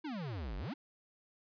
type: exponential two-way sweep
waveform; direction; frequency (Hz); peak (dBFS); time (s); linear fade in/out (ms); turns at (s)
square; down then up; 329.6 to 44.25 to 329.6; -39; 0.04-0.74; 10; 0.57
effects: resampled to 11025 Hz